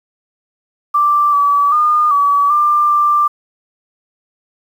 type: tone with pitch steps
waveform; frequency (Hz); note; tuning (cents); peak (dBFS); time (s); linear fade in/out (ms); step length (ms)
sine; 1175 / 1147 / 1215 / 1142 / 1190 / 1183; D6 / D6 / D#6 / D6 / D6 / D6; +1 / -41 / -42 / -49 / +22 / +12; -9; 0.94-3.28; 10; 390
effects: 7-bit